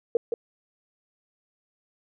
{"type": "tone with echo", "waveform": "sine", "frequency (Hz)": 466.2, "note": "A#4", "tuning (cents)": 0, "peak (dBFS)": -17, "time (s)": [0.15, 0.17], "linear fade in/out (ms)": 2, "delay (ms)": 170, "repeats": 1, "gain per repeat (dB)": -6, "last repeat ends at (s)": 0.34, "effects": []}